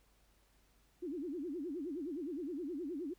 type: tone with vibrato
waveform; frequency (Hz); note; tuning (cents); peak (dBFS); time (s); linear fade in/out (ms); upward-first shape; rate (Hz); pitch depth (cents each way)
sine; 314.9; D#4; +21; -38; 1.02-3.14; 10; sine; 9.6; 270
effects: added 50 Hz sine -70 dBFS peak until 3.18 s + pink hiss -72 dBFS RMS until 3.18 s